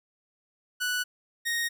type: tone pair in turn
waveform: sawtooth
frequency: 1480 / 1864.7 Hz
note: F#6 / A#6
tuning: 0 / 0 cents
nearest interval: major third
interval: 400 cents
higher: second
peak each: -23 dBFS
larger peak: neither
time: 0.8-1.04 / 1.45-1.69 s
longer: neither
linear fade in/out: 20 ms
effects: none